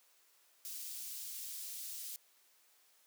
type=high-pass noise; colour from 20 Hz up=white; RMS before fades=-45 dBFS; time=0.65-2.16 s; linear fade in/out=0 ms; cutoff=4400 Hz; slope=12 dB/octave; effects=white hiss -69 dBFS RMS until 3.06 s + high-pass 400 Hz 12 dB/octave